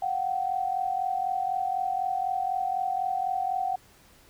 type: tone pair together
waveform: sine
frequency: 719 / 763 Hz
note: F#5 / G5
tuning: -50 / -47 cents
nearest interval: minor second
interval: 103 cents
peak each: -30 / -27 dBFS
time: 0.02-3.76 s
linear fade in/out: 5 ms
effects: pink hiss -57 dBFS RMS until 4.29 s